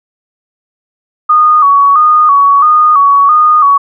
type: tone with vibrato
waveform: sine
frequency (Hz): 1175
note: D6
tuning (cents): +1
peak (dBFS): -3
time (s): 1.29-3.78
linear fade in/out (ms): 10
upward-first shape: square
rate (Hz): 1.5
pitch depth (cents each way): 77
effects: none